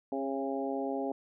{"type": "harmonic tone with a mistuned harmonic", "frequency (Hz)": 135.8, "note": "C#3", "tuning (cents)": -35, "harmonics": [2, 3, 4, 5, 6], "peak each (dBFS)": [-35, -37, -38, -39, -40], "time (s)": [0.12, 1.12], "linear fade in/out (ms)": 2, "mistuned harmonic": 4, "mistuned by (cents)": 16, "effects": []}